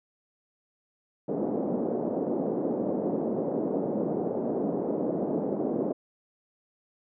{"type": "band-pass noise", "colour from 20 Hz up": "pink", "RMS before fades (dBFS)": -29, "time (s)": [1.28, 5.93], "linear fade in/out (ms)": 10, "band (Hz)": [210, 590], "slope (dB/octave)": 24, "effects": []}